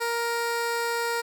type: tone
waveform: 15% pulse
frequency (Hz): 468.1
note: A#4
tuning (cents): +7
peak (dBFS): -19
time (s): 0-1.22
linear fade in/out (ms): 20
effects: none

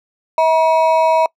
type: ring-modulated tone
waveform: triangle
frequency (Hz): 801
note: G5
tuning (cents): +37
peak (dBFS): -5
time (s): 0.38-1.26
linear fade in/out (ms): 2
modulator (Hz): 157
effects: noise-tail reverb RT60 0.1 s tail -24 dB re dry

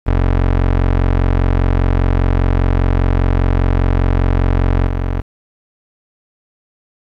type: tone with level steps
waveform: 25% pulse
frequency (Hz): 45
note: F#1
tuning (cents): -47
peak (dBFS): -7 / -12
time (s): 0.06-5.22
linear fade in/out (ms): 20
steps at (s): 4.86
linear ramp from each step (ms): 20
effects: low-pass 2000 Hz 12 dB/octave + 8-bit

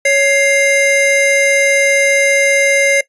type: tone pair together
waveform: square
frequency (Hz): 556 / 2105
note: C#5 / C7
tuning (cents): +5 / +10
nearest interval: octave + major seventh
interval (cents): 2305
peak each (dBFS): -13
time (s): 0.05-3.01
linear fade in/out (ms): 5
effects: noise-tail reverb RT60 0.1 s tail -19 dB re dry + resampled to 24000 Hz

